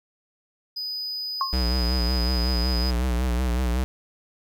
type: tone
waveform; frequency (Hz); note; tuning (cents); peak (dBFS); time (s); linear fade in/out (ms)
triangle; 4980; D#8; +1; -27; 0.76-2.91; 10
type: tone with exponential decay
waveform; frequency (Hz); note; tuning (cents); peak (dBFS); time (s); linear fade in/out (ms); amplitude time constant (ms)
sine; 1078; C#6; -49; -18; 1.41-1.59; 1; 37
type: tone with vibrato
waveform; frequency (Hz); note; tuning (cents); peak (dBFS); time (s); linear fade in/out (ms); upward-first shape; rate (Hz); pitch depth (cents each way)
square; 61.74; B1; 0; -22; 1.53-3.84; 0; sine; 5.4; 82
effects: none